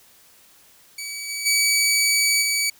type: tone with level steps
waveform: 15% pulse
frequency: 2278 Hz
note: C#7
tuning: 47 cents sharp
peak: -23 / -20 / -10 / -13 dBFS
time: 0.98-2.7 s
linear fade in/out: 5 ms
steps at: 1.28 / 1.45 / 2.41 s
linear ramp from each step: 20 ms
effects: white hiss -53 dBFS RMS until 2.79 s